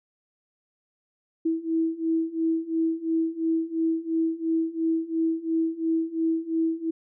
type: beating tone pair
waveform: sine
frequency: 324.2 / 327.1 Hz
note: E4 / E4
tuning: -29 / -13 cents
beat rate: 2.9 Hz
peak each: -27 / -25 dBFS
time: 1.45-6.91 s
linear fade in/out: 10 ms
effects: none